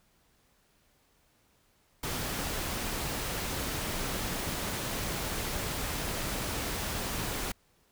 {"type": "noise", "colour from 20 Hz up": "pink", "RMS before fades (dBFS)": -34, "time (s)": [2.03, 7.52], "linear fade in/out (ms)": 5, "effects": ["pink hiss -68 dBFS RMS until 7.91 s"]}